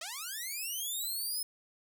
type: linear sweep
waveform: 5% pulse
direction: up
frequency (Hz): 604 to 5200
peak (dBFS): -27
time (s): 0.01-1.43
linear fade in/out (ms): 5
effects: none